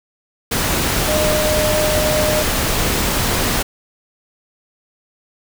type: tone in noise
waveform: sine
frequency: 611 Hz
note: D#5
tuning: 32 cents flat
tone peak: -17 dBFS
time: 1.08-2.43 s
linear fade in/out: 10 ms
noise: pink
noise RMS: -18 dBFS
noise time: 0.51-3.63 s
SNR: -2 dB
effects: none

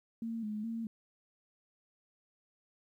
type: tone with vibrato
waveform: sine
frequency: 220 Hz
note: A3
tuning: in tune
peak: -35 dBFS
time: 0.22-0.87 s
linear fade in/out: 2 ms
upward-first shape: square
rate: 2.4 Hz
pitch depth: 63 cents each way
effects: 12-bit

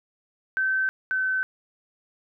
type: tone pair in turn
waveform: sine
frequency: 1541 / 1526.8 Hz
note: G6 / G6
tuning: -30 / -46 cents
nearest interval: unison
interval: 16 cents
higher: first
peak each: -21 / -22 dBFS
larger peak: first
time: 0.57-0.89 / 1.11-1.43 s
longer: neither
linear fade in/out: 0 ms
effects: none

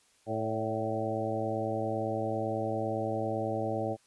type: harmonic tone with a mistuned harmonic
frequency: 110 Hz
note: A2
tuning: in tune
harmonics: 1 / 2 / 3 / 4 / 5 / 6 / 7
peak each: -37 / -39 / -37 / -38 / -35 / -38 / -37 dBFS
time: 0.26-3.97 s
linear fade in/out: 50 ms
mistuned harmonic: 5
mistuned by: +38 cents
effects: white hiss -66 dBFS RMS until 4.06 s + resampled to 24000 Hz

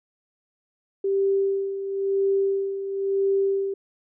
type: tone with tremolo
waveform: sine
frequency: 392.1 Hz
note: G4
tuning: in tune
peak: -18 dBFS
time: 1.04-3.74 s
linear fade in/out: 5 ms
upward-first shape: sine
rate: 0.98 Hz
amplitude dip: 65%
effects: none

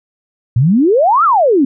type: exponential two-way sweep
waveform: sine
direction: up then down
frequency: 110 to 1396.9 to 252.3 Hz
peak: -7 dBFS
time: 0.56-1.65 s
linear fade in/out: 5 ms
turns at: 1.24 s
effects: none

